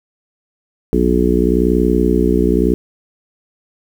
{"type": "harmonic tone", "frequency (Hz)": 60.9, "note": "B1", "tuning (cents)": -24, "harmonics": [1, 3, 4, 5, 6, 7], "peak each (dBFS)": [-18, -18, -18, -18, -18, -18], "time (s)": [0.93, 2.74], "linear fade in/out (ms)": 0, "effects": ["7-bit"]}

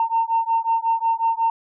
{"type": "beating tone pair", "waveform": "sine", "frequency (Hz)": [908, 913.5], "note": ["A#5", "A#5"], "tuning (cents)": [-46, -35], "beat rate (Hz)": 5.5, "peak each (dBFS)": -20, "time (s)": [0, 1.5], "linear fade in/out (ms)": 2, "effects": ["tanh soft clip ceiling -11 dBFS"]}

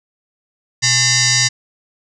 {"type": "tone with frequency modulation", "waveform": "sine", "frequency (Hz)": 123.47, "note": "B2", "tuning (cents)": 0, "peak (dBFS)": -11, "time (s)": [0.82, 1.49], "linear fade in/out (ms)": 20, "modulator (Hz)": 961, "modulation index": 6.8, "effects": []}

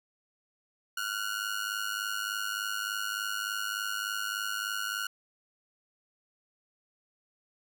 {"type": "ring-modulated tone", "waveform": "sawtooth", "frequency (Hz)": 1437, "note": "F6", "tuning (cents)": 49, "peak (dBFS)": -25, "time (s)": [0.97, 5.07], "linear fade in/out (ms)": 5, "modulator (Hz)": 51.7, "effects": []}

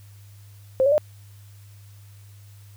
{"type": "tone with pitch steps", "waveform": "sine", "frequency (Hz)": [526, 563.8, 604.2], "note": ["C5", "C#5", "D5"], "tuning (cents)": [9, 29, 49], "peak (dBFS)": -15, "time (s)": [0.8, 0.98], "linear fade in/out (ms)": 0, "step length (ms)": 60, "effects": ["added 101 Hz sine -44 dBFS peak until 2.76 s", "white hiss -57 dBFS RMS until 2.76 s"]}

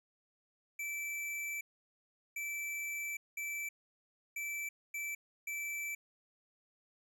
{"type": "tone bursts at uneven times", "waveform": "square", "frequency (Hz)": 2323, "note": "D7", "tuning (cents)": -20, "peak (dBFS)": -38, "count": 6, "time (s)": [[0.79, 1.61], [2.36, 3.17], [3.37, 3.69], [4.36, 4.69], [4.94, 5.15], [5.47, 5.95]], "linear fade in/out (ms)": 5, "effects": []}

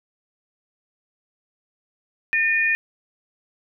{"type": "tone pair together", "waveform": "sine", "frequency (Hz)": [1811.1, 2452], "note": ["A6", "D#7"], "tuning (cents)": [50, -26], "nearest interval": "perfect fourth", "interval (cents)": 524, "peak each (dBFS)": -20, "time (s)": [2.33, 2.75], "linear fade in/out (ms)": 0, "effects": []}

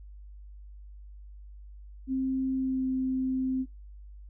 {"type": "tone with pitch glide", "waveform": "sine", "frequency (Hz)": [263.3, 260.3], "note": ["C4", "C4"], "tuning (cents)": [11, -9], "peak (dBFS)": -26, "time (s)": [2.07, 3.66], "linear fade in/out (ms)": 50, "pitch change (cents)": -20, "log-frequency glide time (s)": [2.54, 2.87], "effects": ["noise-tail reverb RT60 0.2 s tail -25 dB re dry", "added 50 Hz sine -44 dBFS peak until 4.29 s"]}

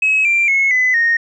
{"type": "tone with pitch steps", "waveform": "sine", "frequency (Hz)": [2564, 2365, 2181, 2012, 1855.4], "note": ["E7", "D7", "C#7", "B6", "A#6"], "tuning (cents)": [-49, 12, -29, 32, -9], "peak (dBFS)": -10, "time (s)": [0.02, 1.17], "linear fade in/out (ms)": 5, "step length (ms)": 230, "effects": ["tanh soft clip ceiling -7 dBFS"]}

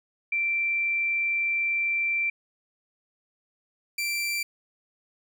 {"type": "tone pair in turn", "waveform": ["sine", "sawtooth"], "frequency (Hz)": [2349, 2349], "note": ["D7", "D7"], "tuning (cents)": [0, 0], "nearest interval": "unison", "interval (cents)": 0, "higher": "neither", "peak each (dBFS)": -23, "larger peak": "neither", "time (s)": [[0.32, 2.3], [3.98, 4.43]], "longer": "first", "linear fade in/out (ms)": 5, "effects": []}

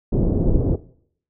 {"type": "low-pass noise", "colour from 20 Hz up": "pink", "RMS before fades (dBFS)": -18, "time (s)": [0.12, 0.76], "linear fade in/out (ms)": 10, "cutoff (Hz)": 460, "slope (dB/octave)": 24, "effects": ["noise-tail reverb RT60 0.6 s tail -18 dB re dry"]}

